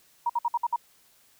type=tone bursts; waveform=sine; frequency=948 Hz; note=A#5; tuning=29 cents sharp; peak=-22 dBFS; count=6; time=0.26-0.761 s; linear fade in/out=5 ms; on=36 ms; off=57 ms; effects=white hiss -61 dBFS RMS until 1.39 s